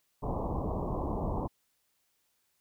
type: low-pass noise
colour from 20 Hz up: pink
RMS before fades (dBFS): -33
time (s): 0.22-1.48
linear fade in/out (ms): 20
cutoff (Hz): 1100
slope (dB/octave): 96
effects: white hiss -75 dBFS RMS until 2.6 s